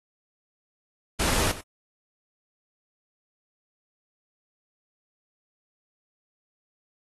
pink noise with echo, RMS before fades -25 dBFS, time 1.19-1.52 s, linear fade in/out 10 ms, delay 93 ms, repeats 1, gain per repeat -15 dB, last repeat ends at 1.613 s, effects AAC 32 kbps

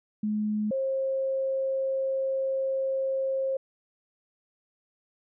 sine tone pair in turn, 212 / 534.2 Hz, G#3 / C5, +36 / +36 cents, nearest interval octave + major third, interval 1600 cents, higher second, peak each -25 dBFS, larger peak neither, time 0.23-0.71 / 0.71-3.57 s, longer second, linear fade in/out 5 ms, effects none

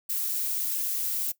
violet noise, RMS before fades -29 dBFS, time 0.09-1.32 s, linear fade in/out 10 ms, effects noise-tail reverb RT60 0.1 s tail -18 dB re dry

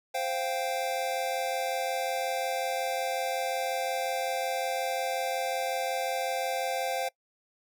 square chord, C suspended fourth, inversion none, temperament equal, 523.3 / 698.5 / 784 Hz, C5 / F5 / G5, 0 / 0 / 0 cents, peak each -34 dBFS, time 0.14-7.09 s, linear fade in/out 10 ms, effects noise-tail reverb RT60 0.1 s tail -22 dB re dry

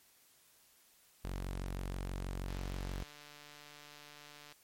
sawtooth tone, 46.25 Hz, F#1, in tune, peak -34 dBFS, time 1.24-3.04 s, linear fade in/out 10 ms
click train, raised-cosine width 0.2 ms, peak -36 dBFS, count 300, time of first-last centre 2.49-4.524 s, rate 147 Hz
effects white hiss -66 dBFS RMS until 4.63 s + MP3 64 kbps

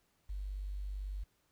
sine tone with quantisation, 49 Hz, G1, in tune, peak -37 dBFS, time 0.29-1.24 s, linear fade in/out 10 ms, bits 11, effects pink hiss -75 dBFS RMS until 1.51 s

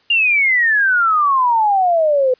sine exponential sweep, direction down, 2834 to 498 Hz, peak -11 dBFS, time 0.1-2.34 s, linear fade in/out 5 ms, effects white hiss -56 dBFS RMS until 2.39 s + resampled to 11025 Hz

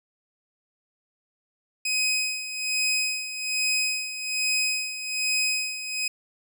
20% pulse tone with tremolo, 2520 Hz, D#7, 21 cents sharp, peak -17 dBFS, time 1.85-6.08 s, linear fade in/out 5 ms, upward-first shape sine, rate 1.2 Hz, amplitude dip 70%, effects none

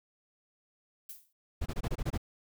violet noise with exponential decay, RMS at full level -41 dBFS, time 1.09-1.33 s, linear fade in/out 5 ms, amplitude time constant 52 ms
brown noise bursts, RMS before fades -32 dBFS, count 8, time 1.61-2.178 s, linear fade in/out 10 ms, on 50 ms, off 24 ms
effects none

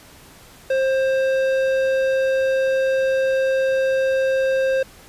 square tone with low-pass filter, 530 Hz, C5, 22 cents sharp, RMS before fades -19 dBFS, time 0.7-4.83 s, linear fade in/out 5 ms, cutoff 2900 Hz, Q 0.51, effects pink hiss -46 dBFS RMS until 5.08 s + resampled to 32000 Hz

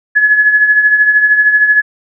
sine tone with tremolo, 1700 Hz, G#6, 40 cents sharp, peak -3 dBFS, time 0.15-1.82 s, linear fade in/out 20 ms, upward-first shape triangle, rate 13 Hz, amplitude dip 65%, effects none

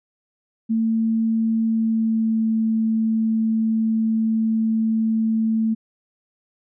sine tone with pitch glide, 224.4 to 222.3 Hz, A3 to A3, +34 to +18 cents, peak -17 dBFS, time 0.69-5.75 s, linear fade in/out 20 ms, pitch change -16 cents, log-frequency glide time 1.64-2.47 s, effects none

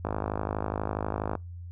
click train, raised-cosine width 1 ms, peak -15 dBFS, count 69, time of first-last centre 0.05-1.353 s, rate 52.2 Hz, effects noise-tail reverb RT60 0.2 s tail -25 dB re dry + added 87 Hz sine -38 dBFS peak until 1.71 s

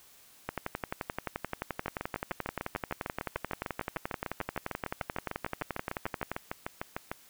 two click trains, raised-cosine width 0.5 ms, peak -17 / -18 dBFS, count 68 / 36, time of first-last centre 0.49-6.316 / 1.86-7.115 s, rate 11.5 / 6.66 Hz, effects white hiss -58 dBFS RMS until 7.29 s

